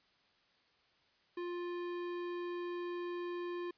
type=tone with tanh clipping; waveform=sine; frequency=350.8 Hz; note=F4; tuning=8 cents sharp; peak=-40 dBFS; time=1.37-3.71 s; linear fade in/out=5 ms; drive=18 dB; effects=white hiss -71 dBFS RMS until 3.77 s + resampled to 11025 Hz